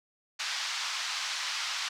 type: band-pass noise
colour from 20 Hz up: white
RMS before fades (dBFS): -34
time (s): 0.39-1.89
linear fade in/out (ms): 10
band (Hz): 920 to 5600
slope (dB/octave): 24
effects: none